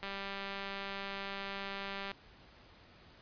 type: click train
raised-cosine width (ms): 0.3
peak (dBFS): -25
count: 412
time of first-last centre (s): 0.03-2.116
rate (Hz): 197
effects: pink hiss -59 dBFS RMS until 3.21 s + resampled to 11025 Hz